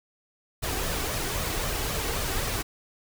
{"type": "noise with flanger", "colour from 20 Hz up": "pink", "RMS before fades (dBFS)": -29, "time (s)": [0.62, 2.63], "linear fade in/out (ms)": 20, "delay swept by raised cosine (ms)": [1.6, 2.7], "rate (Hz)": 3.8, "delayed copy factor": 0.5, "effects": []}